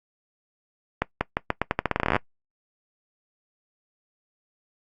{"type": "accelerating click train", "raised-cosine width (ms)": 0.5, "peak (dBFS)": -6, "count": 20, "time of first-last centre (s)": [1.02, 2.164], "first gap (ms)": 190, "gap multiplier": 0.84, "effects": ["noise-tail reverb RT60 0.1 s tail -21 dB re dry", "Opus 48 kbps"]}